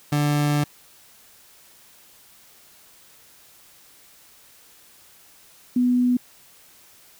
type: tone pair in turn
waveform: 30% pulse / sine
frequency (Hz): 146.83 / 247.4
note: D3 / B3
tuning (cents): 0 / +3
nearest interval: major sixth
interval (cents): 903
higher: second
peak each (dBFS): -16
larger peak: neither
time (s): 0.12-0.64 / 5.76-6.17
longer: first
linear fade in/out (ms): 5
effects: white hiss -52 dBFS RMS until 7.19 s